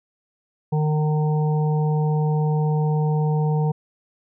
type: harmonic tone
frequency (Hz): 152.7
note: D#3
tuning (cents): -32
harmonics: 1 / 3 / 5 / 6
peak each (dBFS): -18 / -28 / -32 / -34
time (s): 0.72-3.72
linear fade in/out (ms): 10
effects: none